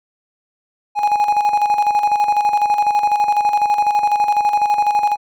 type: tone with tremolo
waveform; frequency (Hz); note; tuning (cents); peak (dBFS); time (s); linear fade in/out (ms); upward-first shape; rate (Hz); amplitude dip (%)
triangle; 830.6; G#5; 0; -9; 0.95-5.17; 50; square; 12; 55
effects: none